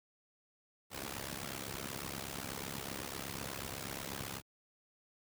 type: noise with amplitude modulation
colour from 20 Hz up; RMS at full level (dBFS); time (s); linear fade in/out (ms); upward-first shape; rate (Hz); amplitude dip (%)
pink; -38; 0.9-4.42; 50; sine; 68.1; 90
effects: high-pass 80 Hz 12 dB/octave